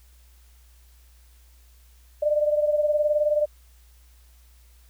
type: beating tone pair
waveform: sine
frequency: 595 / 614 Hz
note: D5 / D#5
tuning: +22 / -23 cents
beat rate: 19 Hz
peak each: -20 / -26 dBFS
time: 2.22-3.46 s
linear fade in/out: 10 ms
effects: added 60 Hz sine -51 dBFS peak until 4.89 s + white hiss -61 dBFS RMS until 4.89 s